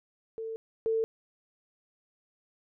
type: tone pair in turn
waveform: sine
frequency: 447.7 / 447.7 Hz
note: A4 / A4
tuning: +30 / +30 cents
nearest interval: unison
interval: 0 cents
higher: neither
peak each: -34 / -25 dBFS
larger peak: second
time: 0.38-0.56 / 0.86-1.04 s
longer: neither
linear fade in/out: 0 ms
effects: none